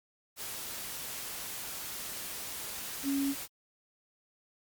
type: tone in noise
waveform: sine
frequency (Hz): 277.2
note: C#4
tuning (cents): 0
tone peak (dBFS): -28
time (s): 3.03-3.35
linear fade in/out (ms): 50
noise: white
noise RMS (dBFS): -40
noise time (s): 0.36-3.48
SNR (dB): +9
effects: Opus 48 kbps